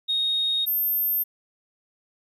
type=tone pair in turn; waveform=sine; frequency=3729 / 13289 Hz; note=A#7 / G#9; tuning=0 / 0 cents; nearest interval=octave + minor seventh; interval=2200 cents; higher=second; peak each=-20 dBFS; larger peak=neither; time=0.08-0.66 / 0.66-1.24 s; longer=neither; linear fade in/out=20 ms; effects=tanh soft clip ceiling -17 dBFS + 10-bit